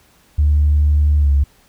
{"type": "tone with pitch glide", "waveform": "sine", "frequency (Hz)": [74, 70.33], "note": ["D2", "C#2"], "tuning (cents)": [14, 26], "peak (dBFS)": -9, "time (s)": [0.38, 1.44], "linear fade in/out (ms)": 10, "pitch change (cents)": -88, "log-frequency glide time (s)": [1.19, 1.3], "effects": ["tanh soft clip ceiling -6 dBFS", "pink hiss -53 dBFS RMS until 1.68 s"]}